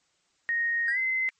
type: tone with pitch glide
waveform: sine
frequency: 1864.7 to 2057 Hz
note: A#6 to C7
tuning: 0 to -30 cents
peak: -24 dBFS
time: 0.49-1.29 s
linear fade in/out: 0 ms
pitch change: +170 cents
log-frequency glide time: 0.9-0.98 s
type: tone with exponential decay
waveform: triangle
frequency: 1619 Hz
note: G#6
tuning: 45 cents flat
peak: -25 dBFS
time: 0.88-1.11 s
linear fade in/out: 2 ms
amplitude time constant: 50 ms
effects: white hiss -70 dBFS RMS until 1.39 s + MP3 32 kbps